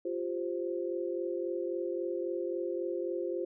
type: chord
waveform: sine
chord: F suspended second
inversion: none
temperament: just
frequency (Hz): 349.2 / 392.9 / 523.8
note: F4 / G4 / C5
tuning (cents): 0 / +4 / +2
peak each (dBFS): -34 / -38 / -37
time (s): 0.05-3.45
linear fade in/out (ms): 5
effects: none